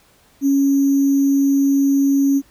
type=tone with sample-and-hold; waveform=sine; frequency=277.2 Hz; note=C#4; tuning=in tune; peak=-12 dBFS; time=0.41-2.42 s; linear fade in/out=50 ms; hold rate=6300 Hz; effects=pink hiss -54 dBFS RMS until 2.5 s